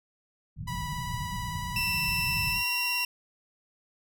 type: low-pass noise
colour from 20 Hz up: white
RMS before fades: -36 dBFS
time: 0.56-2.64 s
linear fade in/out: 50 ms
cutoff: 180 Hz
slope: 48 dB/octave
type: tone with vibrato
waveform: sawtooth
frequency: 981 Hz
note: B5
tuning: 12 cents flat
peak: -31 dBFS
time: 0.67-3.05 s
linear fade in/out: 10 ms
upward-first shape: square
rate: 18 Hz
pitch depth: 13 cents each way
type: tone with pitch glide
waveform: 30% pulse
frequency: 2676 to 2746 Hz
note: E7 to F7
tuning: +25 to -30 cents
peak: -24 dBFS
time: 1.76-3.05 s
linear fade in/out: 2 ms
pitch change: +45 cents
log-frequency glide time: 2.52-2.57 s
effects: none